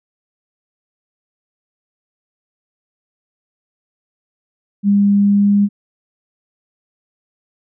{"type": "tone with pitch glide", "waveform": "sine", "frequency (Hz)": [201.7, 202.9], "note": ["G3", "G#3"], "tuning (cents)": [50, -40], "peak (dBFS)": -9, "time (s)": [4.83, 5.69], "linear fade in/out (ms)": 50, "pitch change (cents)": 10, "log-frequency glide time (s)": [5.19, 5.58], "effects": []}